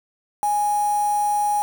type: tone with quantisation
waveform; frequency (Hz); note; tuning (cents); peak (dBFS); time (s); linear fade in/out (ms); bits
sine; 830; G#5; -1; -18; 0.43-1.62; 0; 5
effects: none